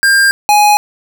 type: tone pair in turn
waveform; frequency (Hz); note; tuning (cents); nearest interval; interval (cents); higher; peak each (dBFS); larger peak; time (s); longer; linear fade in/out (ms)
square; 1600 / 833; G6 / G#5; +35 / +5; major seventh; 1130; first; -7 / -6; second; 0.03-0.31 / 0.49-0.77; neither; 0
effects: none